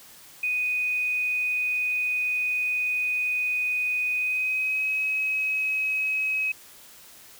sine tone with pitch glide, 2489 to 2549 Hz, D#7 to D#7, 0 to +41 cents, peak -23 dBFS, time 0.43-6.52 s, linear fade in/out 5 ms, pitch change +41 cents, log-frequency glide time 4.13-4.9 s, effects white hiss -49 dBFS RMS until 7.39 s

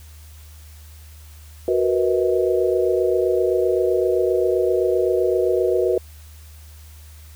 sine chord, B major seventh, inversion second, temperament equal with one note detuned, 370 / 466.2 / 493.9 / 636.1 Hz, F#4 / A#4 / B4 / D#5, 0 / 0 / 0 / +38 cents, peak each -19 / -23 / -22 / -25 dBFS, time 1.68-5.98 s, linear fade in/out 2 ms, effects added 76 Hz sine -40 dBFS peak until 7.35 s + white hiss -50 dBFS RMS until 7.35 s

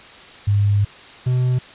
sine / triangle tone pair in turn, 101.8 / 126.17 Hz, G#2 / B2, -34 / +37 cents, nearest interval major third, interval 371 cents, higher second, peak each -13 dBFS, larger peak neither, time 0.47-0.85 / 1.26-1.59 s, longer first, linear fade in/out 10 ms, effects white hiss -41 dBFS RMS until 1.74 s + resampled to 8000 Hz

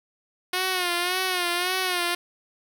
5% pulse tone with vibrato, 360.9 Hz, F#4, 43 cents flat, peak -12 dBFS, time 0.53-2.15 s, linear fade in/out 5 ms, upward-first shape sine, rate 1.8 Hz, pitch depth 68 cents each way, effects none

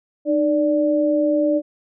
sine tone pair together, 305.1 / 584.3 Hz, D#4 / D5, -34 / -9 cents, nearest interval major seventh, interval 1125 cents, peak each -18 dBFS, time 0.25-1.62 s, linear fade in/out 50 ms, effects none

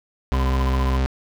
40% pulse tone with vibrato, 65.41 Hz, C2, in tune, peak -17 dBFS, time 0.32-1.06 s, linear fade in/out 0 ms, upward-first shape triangle, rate 4.8 Hz, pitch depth 9 cents each way
triangle tone with tremolo, 1014 Hz, B5, 45 cents sharp, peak -24 dBFS, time 0.33-0.98 s, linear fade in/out 10 ms, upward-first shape sine, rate 15 Hz, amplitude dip 100%
effects low-pass 5000 Hz 12 dB/octave + 8-bit

